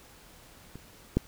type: clicks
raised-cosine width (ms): 3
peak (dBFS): -29 / -10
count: 2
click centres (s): 0.756 / 1.17
effects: pink hiss -54 dBFS RMS until 1.27 s

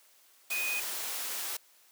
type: tone in noise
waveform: sine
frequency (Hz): 2489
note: D#7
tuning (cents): 0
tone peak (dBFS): -31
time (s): 0.51-0.8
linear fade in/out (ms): 5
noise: white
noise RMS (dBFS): -36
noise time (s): 0.5-1.57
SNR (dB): +2
effects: white hiss -62 dBFS RMS until 1.91 s + high-pass 400 Hz 12 dB/octave

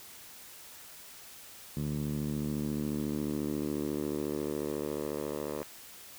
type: tone with band-pass filter sweep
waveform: 10% pulse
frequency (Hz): 74.1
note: D2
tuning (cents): +16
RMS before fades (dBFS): -34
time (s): 1.77-5.63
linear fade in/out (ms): 0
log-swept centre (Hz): 160 to 590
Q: 1.7
effects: white hiss -50 dBFS RMS until 6.18 s

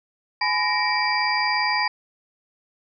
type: tone cluster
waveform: sine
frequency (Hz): 843 / 1000 / 1869 / 2321 / 4794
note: G#5 / B5 / A#6 / D7 / D8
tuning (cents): +26 / +21 / +4 / -21 / +35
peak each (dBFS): -26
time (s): 0.41-1.88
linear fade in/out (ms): 5
effects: none

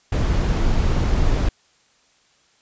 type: noise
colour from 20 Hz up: brown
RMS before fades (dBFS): -18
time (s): 0.12-1.49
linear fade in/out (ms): 5
effects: white hiss -59 dBFS RMS until 2.61 s + resampled to 16000 Hz

